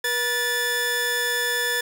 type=tone pair together; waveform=sawtooth; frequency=482.1 / 1745 Hz; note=B4 / A6; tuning=-42 / -15 cents; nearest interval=octave + minor seventh; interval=2227 cents; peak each=-25 / -19 dBFS; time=0.04-1.81 s; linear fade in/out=5 ms; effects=none